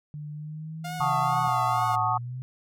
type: tone with pitch glide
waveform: sine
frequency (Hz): 149.3 to 160.94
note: D3 to E3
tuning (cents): +29 to -41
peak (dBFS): -34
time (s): 0.14-1.48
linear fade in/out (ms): 0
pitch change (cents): +130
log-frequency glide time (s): 0.33-0.82
type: tone with vibrato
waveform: sawtooth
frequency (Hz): 700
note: F5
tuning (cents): +4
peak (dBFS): -30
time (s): 0.84-1.96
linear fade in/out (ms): 10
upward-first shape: triangle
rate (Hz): 2.2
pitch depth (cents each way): 80
type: chord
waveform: sine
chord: D# half-diminished seventh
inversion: first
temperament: equal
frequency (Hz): 740 / 880 / 1108.7 / 1244.5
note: F#5 / A5 / C#6 / D#6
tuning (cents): 0 / 0 / 0 / 0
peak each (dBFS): -28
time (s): 1-2.18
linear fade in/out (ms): 10
type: linear two-way sweep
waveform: sine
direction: down then up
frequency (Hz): 138.59 to 111.2 to 130.2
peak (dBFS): -32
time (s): 1-2.42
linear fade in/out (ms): 0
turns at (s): 2.03
effects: none